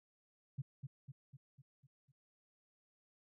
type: tone with echo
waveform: sine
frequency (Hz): 135.6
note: C#3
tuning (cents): -38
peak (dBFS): -37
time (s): 0.58-0.62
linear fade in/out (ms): 10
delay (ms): 250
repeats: 6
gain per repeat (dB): -5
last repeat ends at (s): 2.12
effects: none